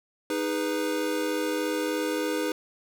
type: chord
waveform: square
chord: G# minor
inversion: second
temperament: equal with one note detuned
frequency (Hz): 311.1 / 410.5 / 493.9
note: D#4 / G#4 / B4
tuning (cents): 0 / -20 / 0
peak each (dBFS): -30 / -33 / -31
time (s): 0.3-2.52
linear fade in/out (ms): 2
effects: none